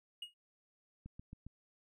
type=tone with exponential decay; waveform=triangle; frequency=2874 Hz; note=F7; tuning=49 cents sharp; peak=-37 dBFS; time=0.22-0.34 s; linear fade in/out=5 ms; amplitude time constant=25 ms
type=click train; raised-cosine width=5 ms; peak=-36 dBFS; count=4; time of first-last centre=1.06-1.466 s; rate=7.39 Hz
effects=none